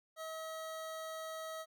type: tone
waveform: 25% pulse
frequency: 640 Hz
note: D#5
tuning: 49 cents sharp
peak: -38 dBFS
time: 0.16-1.66 s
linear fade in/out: 50 ms
effects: none